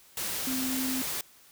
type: tone in noise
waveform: sine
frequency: 260 Hz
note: C4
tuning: 11 cents flat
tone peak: -30 dBFS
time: 0.47-1.02 s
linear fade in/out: 2 ms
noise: white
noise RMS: -33 dBFS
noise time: 0.17-1.21 s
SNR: 0 dB
effects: white hiss -57 dBFS RMS until 1.51 s